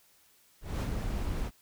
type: noise with ADSR envelope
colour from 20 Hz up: brown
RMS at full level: -29 dBFS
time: 0.61-1.51 s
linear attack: 200 ms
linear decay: 68 ms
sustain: -4 dB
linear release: 43 ms
effects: white hiss -64 dBFS RMS until 1.61 s